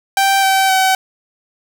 sawtooth tone with pitch steps, 782 / 770.8 / 759.7 Hz, G5 / G5 / F#5, -4 / -29 / +46 cents, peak -7 dBFS, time 0.17-0.95 s, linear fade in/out 2 ms, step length 260 ms, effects 8-bit

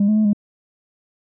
sine tone with pitch steps, 201.8 / 213.5 / 215.6 / 206 Hz, G#3 / G#3 / A3 / G#3, -49 / +48 / -35 / -14 cents, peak -11 dBFS, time 0-0.332 s, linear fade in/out 5 ms, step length 83 ms, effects tanh soft clip ceiling -11 dBFS

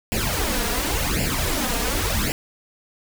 pink noise with flanger, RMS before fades -23 dBFS, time 0.12-2.32 s, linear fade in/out 0 ms, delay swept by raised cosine 0.4 to 4.3 ms, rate 0.91 Hz, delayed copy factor +0.75, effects none

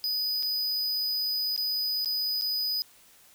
square tone with dropouts, 4978 Hz, D#8, in tune, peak -27 dBFS, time 0.04-2.82 s, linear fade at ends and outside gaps 0 ms, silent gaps 0.426-0.431 / 1.563-1.577 / 2.047-2.058 / 2.412-2.42 s, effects white hiss -57 dBFS RMS until 3.34 s

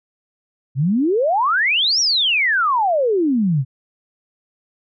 sine exponential two-way sweep, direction up then down, 123.3 to 5820 to 123.3 Hz, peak -14 dBFS, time 0.75-3.65 s, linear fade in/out 50 ms, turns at 2 s, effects none

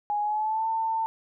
sine tone with pitch glide, 830.6 to 895.4 Hz, G#5 to A5, 0 to +30 cents, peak -24 dBFS, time 0.1-1.06 s, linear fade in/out 0 ms, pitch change +130 cents, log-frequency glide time 0.21-0.67 s, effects none

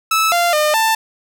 sawtooth tone with pitch steps, 1307 / 693 / 606 / 888 Hz, E6 / F5 / D#5 / A5, -15 / -14 / -46 / +16 cents, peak -9 dBFS, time 0.11-0.95 s, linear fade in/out 5 ms, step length 210 ms, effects none

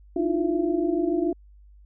sine tone cluster, 302.3 / 322.8 / 350 / 674 Hz, D#4 / E4 / F4 / E5, -50 / -36 / +4 / +38 cents, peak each -27 / -27 / -24 / -33 dBFS, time 0.16-1.33 s, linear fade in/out 5 ms, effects added 50 Hz sine -48 dBFS peak until 1.85 s

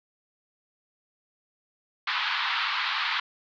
pink band-pass noise, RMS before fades -28 dBFS, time 2.07-3.2 s, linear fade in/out 5 ms, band 940 to 4300 Hz, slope 48 dB/octave, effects none

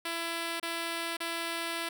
5% pulse tone with dropouts, 334.5 Hz, E4, 25 cents sharp, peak -21 dBFS, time 0.05-1.89 s, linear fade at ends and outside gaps 5 ms, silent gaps 0.599-0.627 / 1.169-1.203 s, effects none

